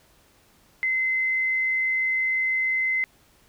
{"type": "tone", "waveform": "sine", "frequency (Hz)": 2057, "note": "C7", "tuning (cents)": -30, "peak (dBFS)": -21, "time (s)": [0.83, 3.04], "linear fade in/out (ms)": 0, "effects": ["pink hiss -59 dBFS RMS until 3.48 s"]}